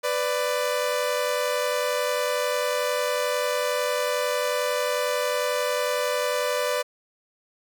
sawtooth tone pair together, 497.9 / 589 Hz, B4 / D5, +14 / +5 cents, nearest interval minor third, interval 291 cents, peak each -22 dBFS, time 0.03-6.83 s, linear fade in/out 20 ms, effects none

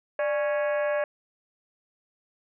harmonic tone with a mistuned harmonic, 277.2 Hz, C#4, in tune, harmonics 2 / 3 / 4 / 5 / 6 / 7 / 8 / 9 / 10, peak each -24 / -38 / -37 / -44 / -34 / -44 / -43 / -45 / -50 dBFS, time 0.19-1.04 s, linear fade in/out 2 ms, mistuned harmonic 2, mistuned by +110 cents, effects none

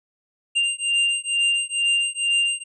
square beating tone pair, 2790 / 2792.2 Hz, F7 / F7, -2 / -1 cents, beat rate 2.2 Hz, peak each -23 dBFS, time 0.55-2.64 s, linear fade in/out 20 ms, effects resampled to 22050 Hz

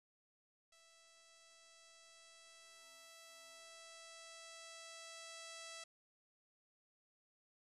5% pulse tone with level ramp, 659.3 Hz, E5, in tune, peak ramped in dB -54 to -38 dBFS, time 0.72-5.84 s, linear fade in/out 5 ms, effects resampled to 24000 Hz + 12-bit

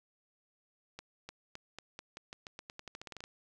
accelerating click train, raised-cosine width 0.2 ms, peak -27 dBFS, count 19, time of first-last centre 0.99-3.24 s, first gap 300 ms, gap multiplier 0.88, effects none

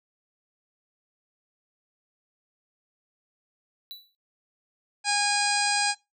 square tone with exponential decay, 3951 Hz, B7, in tune, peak -35 dBFS, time 3.91-4.15 s, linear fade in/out 0 ms, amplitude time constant 51 ms
harmonic tone, 819 Hz, G#5, 24 cents flat, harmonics 1 / 2 / 3 / 4 / 5 / 6 / 7 / 8 / 9 / 10, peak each -27 / -30 / -29 / -39 / -32 / -29 / -38 / -38 / -36 / -32 dBFS, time 5.04-5.95 s, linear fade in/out 50 ms
effects noise-tail reverb RT60 0.2 s tail -20 dB re dry

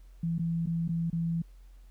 sine tone with dropouts, 166.9 Hz, E3, 22 cents sharp, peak -27 dBFS, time 0.23-1.42 s, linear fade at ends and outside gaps 5 ms, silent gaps 0.383-0.393 / 0.66-0.67 / 0.879-0.89 / 1.101-1.128 s, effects added 44 Hz sine -49 dBFS peak until 1.9 s + pink hiss -69 dBFS RMS until 1.9 s

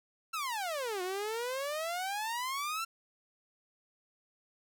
sawtooth exponential two-way sweep, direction down then up, 1368 to 356.4 to 1368 Hz, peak -30 dBFS, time 0.33-2.85 s, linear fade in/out 10 ms, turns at 1.02 s, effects none

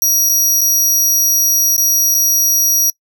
sawtooth tone with dropouts, 5750 Hz, F8, 50 cents sharp, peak -7 dBFS, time 0.02-2.9 s, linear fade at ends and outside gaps 1 ms, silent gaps 0.291-0.295 / 0.609-0.614 / 1.765-1.779 / 2.144-2.148 s, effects noise-tail reverb RT60 0.1 s tail -25 dB re dry

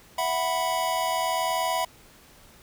square chord, E suspended second, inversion none, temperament equal, 659.3 / 740 / 987.8 Hz, E5 / F#5 / B5, 0 / 0 / 0 cents, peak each -30 / -30 / -28 dBFS, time 0.18-1.85 s, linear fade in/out 5 ms, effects pink hiss -53 dBFS RMS until 2.62 s

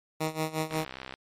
10% pulse tone with tremolo, 157.5 Hz, D#3, 21 cents sharp, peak -18 dBFS, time 0.2-0.85 s, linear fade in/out 10 ms, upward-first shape sine, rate 5.6 Hz, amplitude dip 85%
click train, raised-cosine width 0.3 ms, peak -22 dBFS, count 29, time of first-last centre 0.71-1.139 s, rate 65.2 Hz
effects MP3 64 kbps

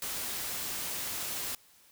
white noise, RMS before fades -36 dBFS, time 0.02-1.55 s, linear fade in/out 2 ms, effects white hiss -61 dBFS RMS until 1.91 s

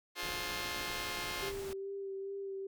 5% pulse chord, D half-diminished seventh, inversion none, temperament just, 293.7 / 352.4 / 422.9 / 528.6 Hz, D4 / F4 / Ab4 / C5, 0 / +16 / +31 / +18 cents, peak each -37 / -31 / -32 / -33 dBFS, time 0.15-1.53 s, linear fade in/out 50 ms
pink noise, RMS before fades -47 dBFS, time 0.23-1.73 s, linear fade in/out 0 ms
sine tone with vibrato, 392 Hz, G4, in tune, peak -38 dBFS, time 1.42-2.67 s, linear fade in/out 5 ms, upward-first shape sine, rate 2.4 Hz, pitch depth 19 cents each way
effects none

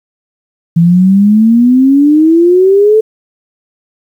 sine exponential sweep, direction up, 164.81 to 443 Hz, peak -3 dBFS, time 0.76-3.01 s, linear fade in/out 10 ms, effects 7-bit

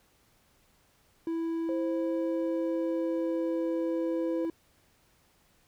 triangle tone, 329.6 Hz, E4, in tune, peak -27 dBFS, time 1.27-4.5 s, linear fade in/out 2 ms
sine tone with pitch glide, 523.3 to 509.3 Hz, C5 to C5, 0 to -47 cents, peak -32 dBFS, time 1.69-4.45 s, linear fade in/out 0 ms, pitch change -47 cents, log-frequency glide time 2.19-3.68 s
effects pink hiss -66 dBFS RMS until 5.67 s

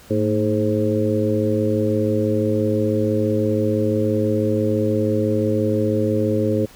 harmonic tone with a mistuned harmonic, 106 Hz, G#2, 36 cents sharp, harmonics 1 / 2 / 3 / 4 / 5, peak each -23 / -23 / -23 / -23 / -23 dBFS, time 0.1-6.66 s, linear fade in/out 10 ms, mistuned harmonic 2, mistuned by +85 cents, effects pink hiss -46 dBFS RMS until 6.75 s

